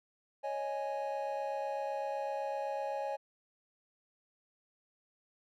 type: chord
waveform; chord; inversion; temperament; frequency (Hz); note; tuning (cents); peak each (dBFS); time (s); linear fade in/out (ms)
triangle; C# suspended second; none; equal; 554.4 / 622.3 / 830.6; C#5 / D#5 / G#5; 0 / 0 / 0; -36 / -39 / -36; 0.43-3.17; 20
effects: none